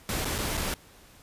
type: noise with dropouts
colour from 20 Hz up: pink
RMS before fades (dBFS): -30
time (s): 0.09-0.74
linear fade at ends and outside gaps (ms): 1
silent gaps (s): 0.247-0.253 / 0.382-0.386 / 0.572-0.575
effects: pink hiss -54 dBFS RMS until 1.22 s + resampled to 32000 Hz

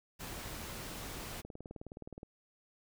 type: noise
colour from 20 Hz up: pink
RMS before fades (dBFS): -44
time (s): 0.19-1.42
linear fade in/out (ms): 20
type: click train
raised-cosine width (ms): 2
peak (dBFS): -32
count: 16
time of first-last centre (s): 1.45-2.231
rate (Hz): 19.2
effects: none

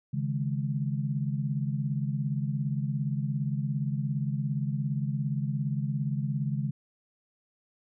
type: chord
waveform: sine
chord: C# suspended second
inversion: none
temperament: just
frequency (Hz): 138.59 / 155.92 / 207.9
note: C#3 / D#3 / G#3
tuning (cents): 0 / +4 / +2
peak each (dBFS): -29 / -33 / -34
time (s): 0.13-6.71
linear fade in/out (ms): 10
effects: none

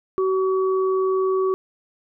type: tone pair together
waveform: sine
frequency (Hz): 378.7 / 1134.8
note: F#4 / C#6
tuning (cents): +40 / +40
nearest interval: octave + perfect fifth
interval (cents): 1900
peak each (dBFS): -18 / -27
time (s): 0.18-1.54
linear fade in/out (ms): 0
effects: none

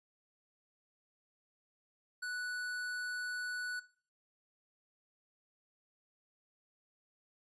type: tone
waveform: square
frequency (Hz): 1480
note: F#6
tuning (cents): 0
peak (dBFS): -38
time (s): 2.22-3.8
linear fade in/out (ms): 10
effects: noise-tail reverb RT60 0.4 s tail -17 dB re dry + resampled to 22050 Hz

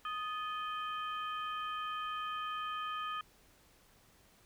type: harmonic tone with a mistuned harmonic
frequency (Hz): 622.3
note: D#5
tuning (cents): 0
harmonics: 2 / 3 / 4 / 5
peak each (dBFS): -37 / -48 / -50 / -47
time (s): 0.05-3.21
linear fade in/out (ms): 2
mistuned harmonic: 3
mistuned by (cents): -130
effects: pink hiss -65 dBFS RMS until 4.45 s

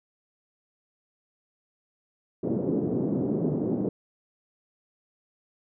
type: band-pass noise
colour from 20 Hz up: white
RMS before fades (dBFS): -27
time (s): 2.43-3.89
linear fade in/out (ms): 5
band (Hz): 140 to 400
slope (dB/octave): 24
effects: none

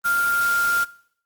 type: tone in noise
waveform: sine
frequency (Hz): 1396.9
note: F6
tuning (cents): 0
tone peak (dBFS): -18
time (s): 0.04-0.85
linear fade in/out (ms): 20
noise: white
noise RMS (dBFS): -31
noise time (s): 0.04-0.85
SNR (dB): +10
effects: noise-tail reverb RT60 0.6 s tail -19 dB re dry + Opus 32 kbps

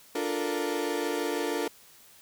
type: chord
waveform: 35% pulse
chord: Bb major seventh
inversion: first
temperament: equal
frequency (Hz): 293.7 / 349.2 / 440 / 466.2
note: D4 / F4 / A4 / Bb4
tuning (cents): 0 / 0 / 0 / 0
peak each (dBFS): -32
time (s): 0.15-1.68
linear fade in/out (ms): 5
effects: white hiss -55 dBFS RMS until 2.21 s

